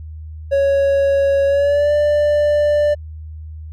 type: tone with pitch glide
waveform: triangle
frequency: 554.4 to 590.8 Hz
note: C#5 to D5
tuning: 0 to +10 cents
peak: -10 dBFS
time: 0.51-2.95 s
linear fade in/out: 20 ms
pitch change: +110 cents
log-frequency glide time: 1.46-1.93 s
effects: added 78 Hz sine -29 dBFS peak until 3.72 s